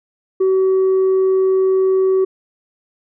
sine tone with tanh clipping, 379.2 Hz, F#4, 43 cents sharp, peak -12 dBFS, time 0.4-2.25 s, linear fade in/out 10 ms, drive 1 dB, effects none

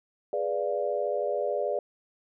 sine chord, G# diminished seventh, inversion none, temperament equal, 415.3 / 493.9 / 587.3 / 698.5 Hz, G#4 / B4 / D5 / F5, 0 / 0 / 0 / 0 cents, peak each -32 / -32 / -29 / -35 dBFS, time 0.33-1.79 s, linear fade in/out 2 ms, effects none

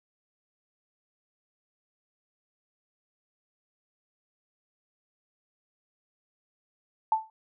sine tone with exponential decay, 880 Hz, A5, in tune, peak -17 dBFS, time 7.12-7.3 s, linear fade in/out 2 ms, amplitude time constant 37 ms, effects none

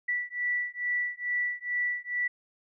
sine beating tone pair, 1959 / 1961.3 Hz, B6 / B6, -15 / -13 cents, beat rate 2.3 Hz, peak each -31 dBFS, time 0.08-2.28 s, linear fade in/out 10 ms, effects none

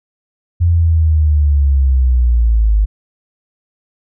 sine linear sweep, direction down, 86.8 to 50.6 Hz, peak -8 dBFS, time 0.6-2.86 s, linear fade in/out 20 ms, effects none

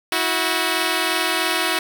5% pulse tone pair together, 324.7 / 367.8 Hz, E4 / F#4, -26 / -10 cents, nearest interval major second, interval 216 cents, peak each -10 dBFS, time 0.12-1.79 s, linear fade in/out 2 ms, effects none

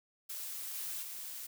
blue noise with level steps, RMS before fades -42 / -40 / -44 dBFS, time 0.29-1.47 s, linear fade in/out 10 ms, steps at 0.74 / 1.02 s, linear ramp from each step 10 ms, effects none

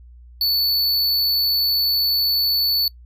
square tone, 4464 Hz, C#8, 11 cents sharp, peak -17 dBFS, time 0.41-2.88 s, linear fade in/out 2 ms, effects noise-tail reverb RT60 0.1 s tail -24 dB re dry + added 60 Hz sine -41 dBFS peak until 3.05 s

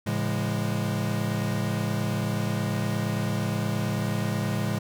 square chord, A major seventh, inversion none, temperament equal with one note detuned, 110 / 138.59 / 168.86 / 207.7 Hz, A2 / C#3 / E3 / G#3, 0 / 0 / +42 / 0 cents, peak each -30 / -33 / -33 / -31 dBFS, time 0.06-4.79 s, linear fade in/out 10 ms, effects none

